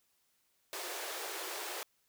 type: high-pass noise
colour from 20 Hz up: pink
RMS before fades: -41 dBFS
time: 0.73-1.83 s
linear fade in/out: 0 ms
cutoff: 340 Hz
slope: 96 dB/octave
effects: white hiss -75 dBFS RMS until 2.08 s